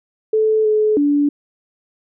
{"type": "tone with pitch steps", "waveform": "sine", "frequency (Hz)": [435.6, 428.3, 289.3], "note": ["A4", "A4", "D4"], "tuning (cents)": [-17, -47, -26], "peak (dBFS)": -12, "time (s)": [0.33, 1.29], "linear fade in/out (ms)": 5, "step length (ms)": 320, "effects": []}